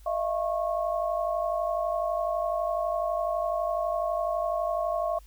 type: tone cluster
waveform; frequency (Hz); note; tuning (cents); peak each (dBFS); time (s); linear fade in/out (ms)
sine; 626 / 678 / 1094; D#5 / E5 / C#6; +10 / +49 / -23; -30 / -28 / -33; 0.06-5.19; 5
effects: added 50 Hz sine -48 dBFS peak until 5.26 s + white hiss -61 dBFS RMS until 5.26 s